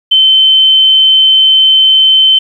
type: tone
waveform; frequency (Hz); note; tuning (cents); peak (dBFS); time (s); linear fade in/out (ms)
sine; 3079; G7; -32; -3; 0.11-2.39; 10
effects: 7-bit